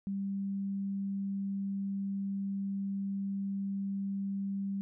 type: tone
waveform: sine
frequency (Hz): 196.9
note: G3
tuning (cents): +8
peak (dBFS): -32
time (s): 0.07-4.81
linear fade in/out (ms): 0
effects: none